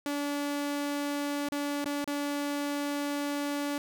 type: tone with dropouts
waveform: sawtooth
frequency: 287.8 Hz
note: D4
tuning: 35 cents flat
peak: -26 dBFS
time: 0.06-3.78 s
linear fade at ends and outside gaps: 1 ms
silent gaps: 1.487-1.521 / 1.844-1.858 / 2.043-2.076 s
effects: none